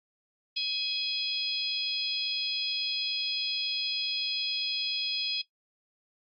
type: harmonic tone with a mistuned harmonic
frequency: 830.6 Hz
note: G#5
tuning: in tune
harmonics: 3 / 4 / 5 / 6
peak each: -36 / -32 / -34 / -33 dBFS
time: 0.56-5.42 s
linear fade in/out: 10 ms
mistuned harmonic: 3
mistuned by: +26 cents
effects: noise-tail reverb RT60 0.1 s tail -18 dB re dry + Opus 32 kbps